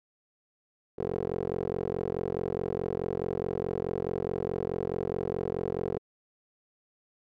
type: tone with band-pass filter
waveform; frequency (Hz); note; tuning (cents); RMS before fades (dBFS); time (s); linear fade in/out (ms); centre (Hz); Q
15% pulse; 44.71; F1; +41; -32; 0.98-5.99; 10; 420; 2.6
effects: none